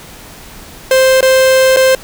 45% pulse tone with dropouts, 523.3 Hz, C5, in tune, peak -6 dBFS, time 0.91-1.95 s, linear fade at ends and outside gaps 2 ms, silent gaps 1.208-1.227 / 1.763-1.769 s, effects pink hiss -34 dBFS RMS until 2.03 s

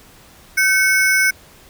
square ring-modulated tone, 1864.7 Hz, A#6, in tune, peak -10 dBFS, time 0.57-1.31 s, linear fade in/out 10 ms, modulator 334 Hz, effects pink hiss -46 dBFS RMS until 1.69 s

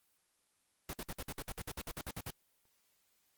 pink noise bursts, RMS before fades -41 dBFS, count 15, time 0.89-2.305 s, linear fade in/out 2 ms, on 43 ms, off 55 ms, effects white hiss -75 dBFS RMS until 3.37 s + Opus 24 kbps

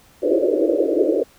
pink band-pass noise, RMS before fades -18 dBFS, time 0.22-1.24 s, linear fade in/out 10 ms, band 300 to 600 Hz, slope 96 dB/octave, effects pink hiss -52 dBFS RMS until 1.38 s

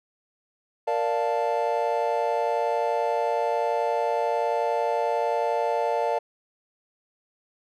triangle chord, Bb major seventh, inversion none, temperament equal, 466.2 / 587.3 / 698.5 / 880 Hz, Bb4 / D5 / F5 / A5, 0 / 0 / 0 / 0 cents, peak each -26 dBFS, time 0.87-6.19 s, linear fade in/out 10 ms, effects none

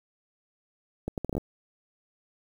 accelerating click train, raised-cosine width 2 ms, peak -17 dBFS, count 8, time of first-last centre 1.08-1.38 s, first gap 98 ms, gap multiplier 0.7, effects 8-bit

